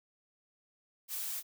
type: noise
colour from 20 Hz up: blue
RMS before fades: -38 dBFS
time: 1.08-1.43 s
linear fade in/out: 50 ms
effects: none